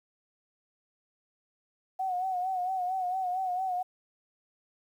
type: tone with vibrato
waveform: sine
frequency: 740 Hz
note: F#5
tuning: in tune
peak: -28 dBFS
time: 1.99-3.83 s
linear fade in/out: 10 ms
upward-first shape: sine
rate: 4.4 Hz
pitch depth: 60 cents each way
effects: 10-bit